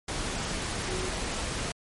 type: tone in noise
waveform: sine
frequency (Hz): 370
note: F#4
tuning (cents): 0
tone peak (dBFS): -35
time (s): 0.88-1.09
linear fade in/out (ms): 5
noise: pink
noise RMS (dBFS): -32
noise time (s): 0.08-1.72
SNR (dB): -6
effects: low-pass 11000 Hz 12 dB/octave + MP3 48 kbps